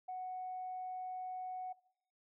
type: tone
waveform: sine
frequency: 740 Hz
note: F#5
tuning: in tune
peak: -39 dBFS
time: 0.08-1.73 s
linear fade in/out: 10 ms
effects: noise-tail reverb RT60 0.7 s tail -20 dB re dry + tanh soft clip ceiling -35 dBFS